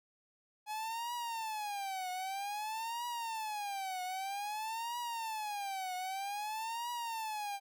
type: tone with vibrato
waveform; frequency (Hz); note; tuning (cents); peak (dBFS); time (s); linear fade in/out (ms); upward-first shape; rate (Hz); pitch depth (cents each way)
45% pulse; 840; G#5; +19; -37; 0.66-7.6; 50; triangle; 0.52; 250
effects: none